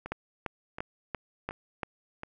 two click trains, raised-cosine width 0.5 ms, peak -23 / -17 dBFS, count 4 / 6, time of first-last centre 0.06-2.234 / 0.12-1.832 s, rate 1.38 / 2.92 Hz, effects none

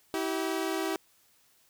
sawtooth tone pair together, 323.4 / 384.6 Hz, E4 / G4, -33 / -33 cents, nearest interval minor third, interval 300 cents, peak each -28 dBFS, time 0.14-0.96 s, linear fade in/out 0 ms, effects white hiss -65 dBFS RMS until 1.69 s

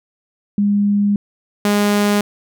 sine / sawtooth tone pair in turn, 203.7 / 205.7 Hz, G#3 / G#3, -33 / -16 cents, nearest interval unison, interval 17 cents, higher second, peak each -12 / -9 dBFS, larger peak second, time 0.58-1.16 / 1.65-2.21 s, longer first, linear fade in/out 2 ms, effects none

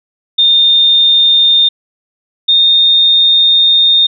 sine tone pair in turn, 3636 / 3663 Hz, A#7 / A#7, -44 / -31 cents, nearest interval unison, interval 13 cents, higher second, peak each -5 dBFS, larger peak neither, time 0.38-1.69 / 2.48-4.07 s, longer second, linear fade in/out 10 ms, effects none

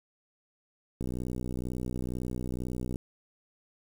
click train, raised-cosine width 3 ms, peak -22 dBFS, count 122, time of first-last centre 1.01-2.958 s, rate 62.1 Hz, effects 8-bit

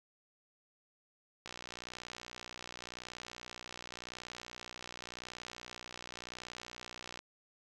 click train, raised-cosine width 0.2 ms, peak -27 dBFS, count 350, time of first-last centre 1.46-7.191 s, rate 60.9 Hz, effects none

